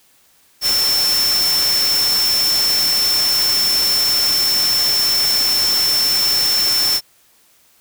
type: tone in noise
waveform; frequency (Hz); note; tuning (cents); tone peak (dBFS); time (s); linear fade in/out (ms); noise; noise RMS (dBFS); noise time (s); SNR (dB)
sine; 5370; E8; +31; -14; 0.61-7.01; 50; white; -22; 0.61-7.01; +5
effects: white hiss -54 dBFS RMS until 7.8 s